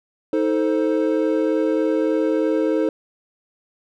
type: chord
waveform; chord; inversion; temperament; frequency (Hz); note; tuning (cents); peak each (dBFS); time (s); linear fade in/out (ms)
triangle; A diminished; second; equal with one note detuned; 315.8 / 440 / 523.3; Eb4 / A4 / C5; +26 / 0 / 0; -18 / -20 / -21; 0.33-2.89; 2
effects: none